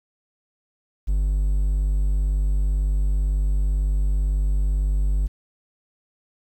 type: tone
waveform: triangle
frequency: 49 Hz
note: G1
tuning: in tune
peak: -16 dBFS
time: 1.07-5.28 s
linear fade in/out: 20 ms
effects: 9-bit